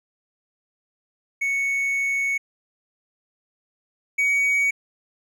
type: tone pair in turn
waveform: triangle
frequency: 2217 / 2252 Hz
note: C#7 / C#7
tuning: 0 / +27 cents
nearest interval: unison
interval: 27 cents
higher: second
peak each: -19 / -16 dBFS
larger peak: second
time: 1.41-2.38 / 4.18-4.71 s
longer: first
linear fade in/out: 10 ms
effects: none